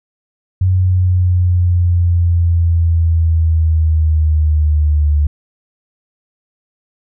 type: linear sweep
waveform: sine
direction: down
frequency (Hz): 92.9 to 73.5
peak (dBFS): -9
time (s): 0.61-5.27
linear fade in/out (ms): 5
effects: none